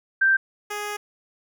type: tone pair in turn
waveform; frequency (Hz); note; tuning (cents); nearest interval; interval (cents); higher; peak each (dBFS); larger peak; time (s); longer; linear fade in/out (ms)
sine / 10% pulse; 1568 / 415.3; G6 / G#4; 0 / 0; octave + major seventh; 2300; first; -15 / -20; first; 0.21-0.37 / 0.7-0.97; second; 10
effects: none